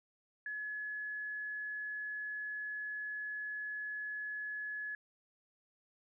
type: tone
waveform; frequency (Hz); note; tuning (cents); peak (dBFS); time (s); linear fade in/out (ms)
sine; 1700; G#6; +40; -38; 0.46-4.95; 2
effects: none